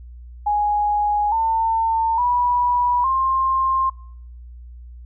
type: tone with pitch steps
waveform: sine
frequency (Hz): 830.6 / 900.6 / 976.4 / 1058.7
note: G#5 / A5 / B5 / C6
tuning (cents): 0 / +40 / -20 / +20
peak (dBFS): -16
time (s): 0.46-3.9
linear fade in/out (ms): 10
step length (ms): 860
effects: noise-tail reverb RT60 0.7 s tail -24 dB re dry + added 60 Hz sine -36 dBFS peak until 5.05 s